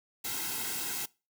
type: noise with comb filter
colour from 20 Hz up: white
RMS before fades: -35 dBFS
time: 0.24-1.06 s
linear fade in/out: 10 ms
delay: 1.7 ms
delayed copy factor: -0.95
effects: noise-tail reverb RT60 0.3 s tail -23 dB re dry

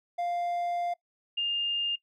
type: tone pair in turn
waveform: triangle / sine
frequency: 698.5 / 2814 Hz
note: F5 / F7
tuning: 0 / +12 cents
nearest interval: 2 octaves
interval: 2412 cents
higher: second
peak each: -26 dBFS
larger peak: neither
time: 0.18-0.94 / 1.37-1.96 s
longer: first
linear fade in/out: 10 ms
effects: noise-tail reverb RT60 0.1 s tail -21 dB re dry

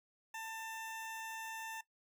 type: tone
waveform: 20% pulse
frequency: 893 Hz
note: A5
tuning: 25 cents sharp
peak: -38 dBFS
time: 0.34-1.81 s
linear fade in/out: 5 ms
effects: noise-tail reverb RT60 0.1 s tail -18 dB re dry

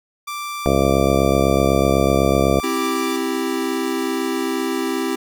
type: tone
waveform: sawtooth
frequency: 1174.7 Hz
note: D6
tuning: in tune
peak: -22 dBFS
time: 0.27-3.17 s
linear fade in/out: 10 ms
type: harmonic tone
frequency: 68 Hz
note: C#2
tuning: 33 cents flat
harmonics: 1 / 2 / 3 / 4 / 5 / 6 / 7 / 8 / 9 / 10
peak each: -23 / -23 / -23 / -23 / -23 / -23 / -23 / -23 / -23 / -23 dBFS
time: 0.66-2.6 s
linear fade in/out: 0 ms
type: chord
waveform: square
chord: C major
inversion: none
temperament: equal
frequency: 261.6 / 329.6 / 392 Hz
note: C4 / E4 / G4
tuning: 0 / 0 / 0 cents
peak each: -25 dBFS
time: 2.63-5.16 s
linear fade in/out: 10 ms
effects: none

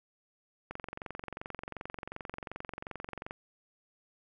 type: click train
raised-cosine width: 0.5 ms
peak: -24 dBFS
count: 60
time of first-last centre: 0.71-3.309 s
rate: 22.7 Hz
effects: none

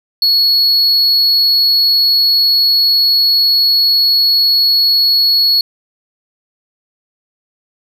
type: tone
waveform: triangle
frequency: 4362 Hz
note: C#8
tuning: 29 cents flat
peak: -7 dBFS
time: 0.22-5.61 s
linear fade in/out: 2 ms
effects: none

